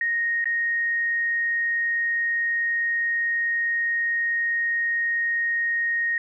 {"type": "tone with dropouts", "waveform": "sine", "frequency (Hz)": 1864.7, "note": "A#6", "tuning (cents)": 0, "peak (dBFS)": -21, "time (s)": [0.01, 6.18], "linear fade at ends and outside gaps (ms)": 2, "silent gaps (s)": [0.443, 0.456], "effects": []}